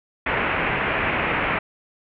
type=low-pass noise; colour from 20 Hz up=white; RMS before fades=-23 dBFS; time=0.26-1.59 s; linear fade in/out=5 ms; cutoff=2600 Hz; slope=48 dB/octave; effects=none